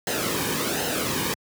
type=noise with flanger; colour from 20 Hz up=pink; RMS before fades=-26 dBFS; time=0.07-1.34 s; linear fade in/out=2 ms; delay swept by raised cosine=0.86 to 1.5 ms; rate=1.3 Hz; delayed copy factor=-0.6; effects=high-pass 100 Hz 12 dB/octave